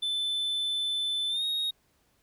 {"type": "tone with pitch glide", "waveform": "triangle", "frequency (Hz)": [3520, 3751], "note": ["A7", "A#7"], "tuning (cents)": [0, 10], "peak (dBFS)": -26, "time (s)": [0.02, 1.71], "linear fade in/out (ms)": 10, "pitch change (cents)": 110, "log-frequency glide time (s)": [1.29, 1.44], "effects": ["pink hiss -69 dBFS RMS until 2.22 s"]}